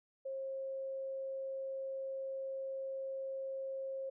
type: tone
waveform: sine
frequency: 536 Hz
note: C5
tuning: 42 cents sharp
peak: -38 dBFS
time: 0.25-4.1 s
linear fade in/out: 10 ms
effects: none